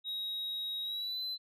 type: tone with pitch glide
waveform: sine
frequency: 3801 to 4050 Hz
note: A#7 to B7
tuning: +33 to +43 cents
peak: -32 dBFS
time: 0.04-1.38 s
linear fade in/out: 50 ms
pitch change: +110 cents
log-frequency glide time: 0.82-1.24 s
effects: tanh soft clip ceiling -34 dBFS